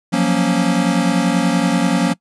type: chord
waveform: square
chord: Gb major seventh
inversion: third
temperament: equal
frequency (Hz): 174.61 / 185 / 233.1 / 277.2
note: F3 / Gb3 / Bb3 / Db4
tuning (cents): 0 / 0 / 0 / 0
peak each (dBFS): -20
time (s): 0.12-2.14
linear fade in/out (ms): 20
effects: noise-tail reverb RT60 0.1 s tail -22 dB re dry + resampled to 24000 Hz